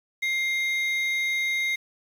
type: tone pair together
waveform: triangle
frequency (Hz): 2111 / 3766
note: C7 / A#7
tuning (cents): +15 / +17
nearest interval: minor seventh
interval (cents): 1002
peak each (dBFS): -22 / -32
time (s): 0.22-1.76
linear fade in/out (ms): 10
effects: 8-bit